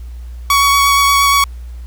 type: tone with vibrato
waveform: sawtooth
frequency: 1122 Hz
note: C#6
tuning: 21 cents sharp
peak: -5 dBFS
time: 0.5-1.44 s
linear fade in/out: 2 ms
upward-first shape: sine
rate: 8.5 Hz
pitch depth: 12 cents each way
effects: added 60 Hz sine -26 dBFS peak until 1.86 s + pink hiss -50 dBFS RMS until 1.86 s